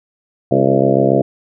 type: harmonic tone with a mistuned harmonic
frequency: 67.3 Hz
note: C2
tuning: 49 cents sharp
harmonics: 2 / 3 / 4 / 5 / 6 / 7 / 8 / 9 / 10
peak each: -19 / -19 / -19 / -19 / -19 / -19 / -19 / -19 / -19 dBFS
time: 0.51-1.22 s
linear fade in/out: 5 ms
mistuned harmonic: 5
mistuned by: +34 cents
effects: none